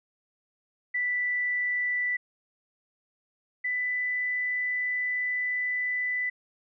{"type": "tone pair in turn", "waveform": "sine", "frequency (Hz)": [1975.5, 1991.5], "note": ["B6", "B6"], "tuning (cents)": [0, 14], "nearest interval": "unison", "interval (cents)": 14, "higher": "second", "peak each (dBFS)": [-25, -26], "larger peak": "first", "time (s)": [[0.94, 2.17], [3.64, 6.3]], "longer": "second", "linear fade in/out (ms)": 10, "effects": []}